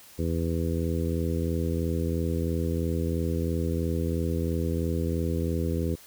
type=harmonic tone; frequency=83 Hz; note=E2; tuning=12 cents sharp; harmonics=1 / 2 / 3 / 4 / 5 / 6; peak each=-28 / -31 / -33 / -34 / -35 / -36 dBFS; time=0.18-5.96 s; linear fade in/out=20 ms; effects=white hiss -51 dBFS RMS until 6.06 s